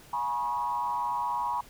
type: tone with frequency modulation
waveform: sine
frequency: 967 Hz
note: B5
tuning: 37 cents flat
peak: -27 dBFS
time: 0.13-1.61 s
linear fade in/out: 5 ms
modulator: 127 Hz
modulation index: 0.93
effects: pink hiss -53 dBFS RMS until 1.69 s